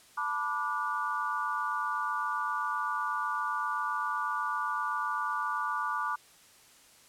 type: chord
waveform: sine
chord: B minor seventh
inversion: third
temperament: equal with one note detuned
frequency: 880 / 987.8 / 1174.7 / 1448.7 Hz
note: A5 / B5 / D6 / F#6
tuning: 0 / 0 / 0 / -37 cents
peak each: -38 / -36 / -32 / -36 dBFS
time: 0.17-6.16 s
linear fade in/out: 10 ms
effects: white hiss -58 dBFS RMS until 7.08 s + low-pass 11000 Hz 12 dB/octave